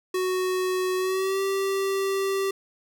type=tone with pitch glide; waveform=square; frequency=370 to 389.5 Hz; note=F#4 to G4; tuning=0 to -11 cents; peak=-24 dBFS; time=0.14-2.51 s; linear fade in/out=5 ms; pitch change=+89 cents; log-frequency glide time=0.97-1.41 s; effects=none